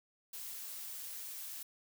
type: noise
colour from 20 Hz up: blue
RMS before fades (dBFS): -45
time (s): 0.33-1.63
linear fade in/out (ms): 5
effects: none